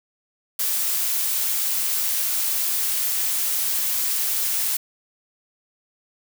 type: noise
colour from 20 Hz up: blue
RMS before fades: -23 dBFS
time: 0.59-4.77 s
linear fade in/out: 5 ms
effects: none